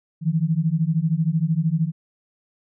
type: beating tone pair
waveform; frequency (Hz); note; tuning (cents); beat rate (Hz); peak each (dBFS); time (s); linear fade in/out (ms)
sine; 155 / 168; D#3 / E3; -6 / +33; 13; -21; 0.21-1.92; 50
effects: none